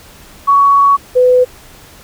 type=tone pair in turn; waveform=sine; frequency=1121 / 501.4 Hz; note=C#6 / B4; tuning=+19 / +26 cents; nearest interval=octave + major second; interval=1393 cents; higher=first; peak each=-5 dBFS; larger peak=neither; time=0.47-0.97 / 1.15-1.45 s; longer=first; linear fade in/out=20 ms; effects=pink hiss -39 dBFS RMS until 2.03 s